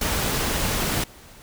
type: noise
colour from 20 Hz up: pink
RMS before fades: -24 dBFS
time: 0.01-1.04 s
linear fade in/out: 5 ms
effects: pink hiss -47 dBFS RMS until 1.42 s